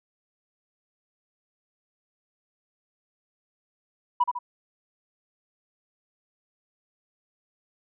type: tone with echo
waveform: sine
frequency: 979 Hz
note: B5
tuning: 15 cents flat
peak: -16 dBFS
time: 4.2-4.24 s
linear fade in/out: 10 ms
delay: 75 ms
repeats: 2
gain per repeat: -6 dB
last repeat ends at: 4.39 s
effects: tanh soft clip ceiling -13 dBFS